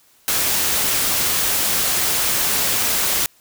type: noise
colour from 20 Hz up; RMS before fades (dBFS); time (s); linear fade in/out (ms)
white; -19; 0.28-3.26; 0
effects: white hiss -55 dBFS RMS until 3.4 s